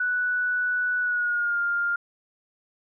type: tone with pitch glide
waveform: sine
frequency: 1480 to 1403.4 Hz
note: F#6 to F6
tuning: 0 to +8 cents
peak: -22 dBFS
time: 0-1.96 s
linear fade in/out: 5 ms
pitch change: -92 cents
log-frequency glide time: 1-1.6 s
effects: none